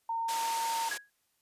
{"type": "tone", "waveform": "sine", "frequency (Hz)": 914, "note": "A#5", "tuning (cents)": -34, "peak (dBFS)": -30, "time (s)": [0.09, 0.89], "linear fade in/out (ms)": 5}
{"type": "band-pass noise", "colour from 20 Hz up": "white", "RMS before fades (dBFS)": -39, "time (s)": [0.28, 0.98], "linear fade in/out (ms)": 10, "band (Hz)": [400, 8400], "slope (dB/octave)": 12}
{"type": "tone with exponential decay", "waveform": "sine", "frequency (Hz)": 1660, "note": "G#6", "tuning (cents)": -1, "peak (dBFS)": -30, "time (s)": [0.91, 1.1], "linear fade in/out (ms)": 5, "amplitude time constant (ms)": 40}
{"effects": ["white hiss -75 dBFS RMS until 1.41 s", "resampled to 32000 Hz"]}